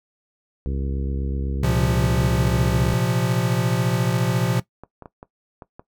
harmonic tone, 68 Hz, C#2, 33 cents flat, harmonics 1 / 2 / 3 / 4 / 5 / 6 / 7, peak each -24 / -30 / -34 / -36 / -38 / -40 / -41 dBFS, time 0.66-2.94 s, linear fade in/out 0 ms
square chord, Bb suspended second, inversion none, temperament equal, 116.54 / 130.81 / 174.61 Hz, Bb2 / C3 / F3, 0 / 0 / 0 cents, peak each -24 dBFS, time 1.63-4.6 s, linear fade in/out 5 ms
clicks, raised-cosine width 1 ms, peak -24 dBFS, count 9, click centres 4.296 / 4.467 / 4.593 / 4.836 / 5.023 / 5.058 / 5.229 / 5.622 / 5.795 s
effects noise-tail reverb RT60 0.1 s tail -17 dB re dry

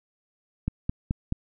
click train, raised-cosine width 5 ms, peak -13 dBFS, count 4, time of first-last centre 0.68-1.324 s, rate 4.66 Hz, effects none

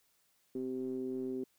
triangle ring-modulated tone, 64.3 Hz, C2, 30 cents flat, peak -30 dBFS, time 0.55-1.44 s, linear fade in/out 5 ms, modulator 323 Hz, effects white hiss -73 dBFS RMS until 1.58 s

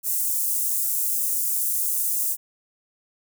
white high-pass noise, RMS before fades -24 dBFS, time 0.03-2.37 s, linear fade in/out 50 ms, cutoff 7700 Hz, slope 24 dB/octave, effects none

